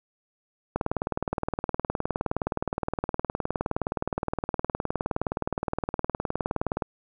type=click train; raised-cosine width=1 ms; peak=-12 dBFS; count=118; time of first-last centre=0.76-6.822 s; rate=19.3 Hz; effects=none